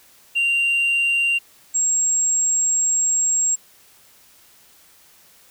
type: tone pair in turn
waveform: sine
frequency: 2772 / 7565 Hz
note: F7 / A#8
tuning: -14 / +25 cents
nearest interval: octave + perfect fourth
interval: 1739 cents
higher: second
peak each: -14 dBFS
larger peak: neither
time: 0.35-1.39 / 1.74-3.56 s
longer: second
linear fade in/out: 20 ms
effects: tanh soft clip ceiling -15 dBFS + white hiss -52 dBFS RMS until 5.5 s